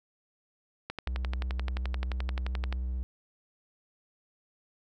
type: click train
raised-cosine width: 0.3 ms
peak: -19 dBFS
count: 22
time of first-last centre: 0.9-2.726 s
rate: 11.5 Hz
type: tone with vibrato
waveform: triangle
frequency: 62.7 Hz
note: B1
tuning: 27 cents sharp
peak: -28 dBFS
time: 1.07-3.03 s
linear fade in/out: 0 ms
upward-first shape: triangle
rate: 16 Hz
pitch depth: 49 cents each way
effects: none